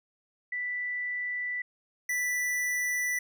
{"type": "tone pair in turn", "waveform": ["sine", "square"], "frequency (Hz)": [1975.5, 1975.5], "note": ["B6", "B6"], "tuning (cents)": [0, 0], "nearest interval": "unison", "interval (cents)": 0, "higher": "neither", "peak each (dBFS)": [-30, -28], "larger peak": "second", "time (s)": [[0.52, 1.62], [2.09, 3.19]], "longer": "neither", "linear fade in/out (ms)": 5, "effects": []}